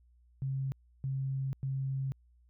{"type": "tone bursts at uneven times", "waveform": "sine", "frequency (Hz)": 134.5, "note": "C3", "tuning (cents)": 48, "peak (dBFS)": -31, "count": 3, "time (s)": [[0.42, 0.72], [1.04, 1.53], [1.63, 2.12]], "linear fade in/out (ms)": 0, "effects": ["added 60 Hz sine -61 dBFS peak until 2.49 s"]}